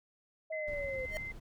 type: linear sweep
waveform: sine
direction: down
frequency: 641 to 508 Hz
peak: -36 dBFS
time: 0.5-1.06 s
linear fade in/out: 10 ms
type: tone with pitch glide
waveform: sine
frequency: 2049 to 2073 Hz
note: C7 to C7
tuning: -37 to -17 cents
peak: -39 dBFS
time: 0.52-1.32 s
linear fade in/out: 10 ms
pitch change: +20 cents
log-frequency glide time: 0.77-1.17 s
type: noise with tremolo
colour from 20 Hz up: brown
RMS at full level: -45 dBFS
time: 0.67-1.4 s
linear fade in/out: 10 ms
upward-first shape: sine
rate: 19 Hz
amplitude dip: 25%
type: tone with exponential growth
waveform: square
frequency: 622.3 Hz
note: D#5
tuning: in tune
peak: -34 dBFS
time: 1.05-1.17 s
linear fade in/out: 0 ms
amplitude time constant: 24 ms
effects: none